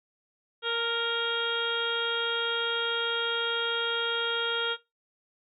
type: harmonic tone with a mistuned harmonic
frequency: 466.2 Hz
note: A#4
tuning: in tune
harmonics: 1 / 2 / 3 / 4 / 5 / 6 / 7 / 8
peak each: -32 / -39 / -32 / -43 / -44 / -40 / -32 / -38 dBFS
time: 0.62-4.77 s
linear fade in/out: 50 ms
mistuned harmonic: 2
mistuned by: -28 cents
effects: noise-tail reverb RT60 0.2 s tail -17 dB re dry